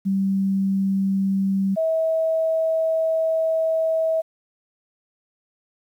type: tone pair in turn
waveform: sine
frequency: 194.1 / 645.7 Hz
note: G3 / E5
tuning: -17 / -36 cents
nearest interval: octave + major sixth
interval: 2081 cents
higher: second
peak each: -18 dBFS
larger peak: neither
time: 0.05-1.76 / 1.76-4.22 s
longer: second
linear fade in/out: 20 ms
effects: 9-bit